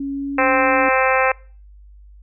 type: tone with pitch glide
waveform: sine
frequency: 277.2 to 280.1 Hz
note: C#4 to C#4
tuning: 0 to +18 cents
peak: -22 dBFS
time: 0-0.89 s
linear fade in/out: 5 ms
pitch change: +18 cents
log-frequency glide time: 0.12-0.37 s
type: harmonic tone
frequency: 261.6 Hz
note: C4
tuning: in tune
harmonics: 2 / 3 / 4 / 5 / 6 / 7 / 8 / 9 / 10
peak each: -19 / -21 / -22 / -23 / -24 / -24 / -25 / -26 / -26 dBFS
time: 0.38-1.32 s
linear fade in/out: 5 ms
effects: noise-tail reverb RT60 0.4 s tail -24 dB re dry + added 50 Hz sine -41 dBFS peak until 2.22 s